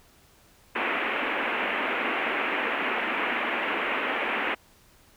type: band-pass noise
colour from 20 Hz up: white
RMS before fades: -28 dBFS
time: 0.75-4.55 s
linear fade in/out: 10 ms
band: 220 to 2700 Hz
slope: 48 dB/octave
effects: pink hiss -58 dBFS RMS until 5.16 s